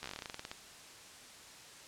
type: slowing click train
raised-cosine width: 0.2 ms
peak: -24 dBFS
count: 16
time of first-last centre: 0.03-0.515 s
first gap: 13 ms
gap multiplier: 1.12
effects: white hiss -53 dBFS RMS until 1.87 s + low-pass 8000 Hz 12 dB/octave